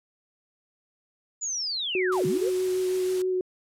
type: linear two-way sweep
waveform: sine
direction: down then up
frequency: 7040 to 130.81 to 547 Hz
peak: -27 dBFS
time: 1.41-2.5 s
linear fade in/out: 20 ms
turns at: 2.26 s
type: tone with vibrato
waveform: sine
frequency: 370 Hz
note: F#4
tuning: in tune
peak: -23 dBFS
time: 1.95-3.41 s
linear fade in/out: 2 ms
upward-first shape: sine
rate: 6.2 Hz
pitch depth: 12 cents each way
type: noise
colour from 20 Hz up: white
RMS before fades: -40 dBFS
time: 2.12-3.22 s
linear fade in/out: 2 ms
effects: low-pass 11000 Hz 12 dB/octave